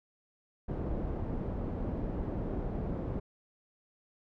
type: low-pass noise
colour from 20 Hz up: pink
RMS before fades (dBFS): -35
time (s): 0.68-3.2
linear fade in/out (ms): 10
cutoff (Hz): 510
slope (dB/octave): 12
effects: none